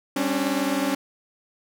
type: tone cluster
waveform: sawtooth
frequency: 195.6 / 270 / 289.4 Hz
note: G3 / C#4 / D4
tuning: -4 / -45 / -25 cents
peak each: -27 / -21 / -22 dBFS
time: 0.16-0.95 s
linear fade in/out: 5 ms
effects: none